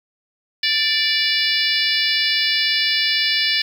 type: harmonic tone with a mistuned harmonic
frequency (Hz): 582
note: D5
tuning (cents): -16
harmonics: 3 / 4 / 5 / 6 / 7 / 8 / 9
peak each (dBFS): -24 / -24 / -24 / -24 / -24 / -24 / -24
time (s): 0.63-3.62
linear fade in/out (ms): 5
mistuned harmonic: 3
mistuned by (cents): +22
effects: 7-bit